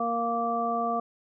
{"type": "harmonic tone", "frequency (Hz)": 233.1, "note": "A#3", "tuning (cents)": 0, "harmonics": [1, 2, 3, 5], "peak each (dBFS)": [-33, -34, -28, -30], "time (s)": [0, 1], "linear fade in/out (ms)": 5, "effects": []}